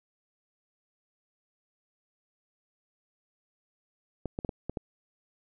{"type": "clicks", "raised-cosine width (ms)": 2, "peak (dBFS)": -19, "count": 6, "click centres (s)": [4.257, 4.389, 4.448, 4.492, 4.696, 4.772], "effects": []}